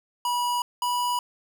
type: tone pair in turn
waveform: square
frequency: 972 / 978.2 Hz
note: B5 / B5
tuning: -28 / -17 cents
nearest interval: unison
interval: 11 cents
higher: second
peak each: -24 dBFS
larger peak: neither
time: 0.25-0.62 / 0.82-1.19 s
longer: neither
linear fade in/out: 2 ms
effects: none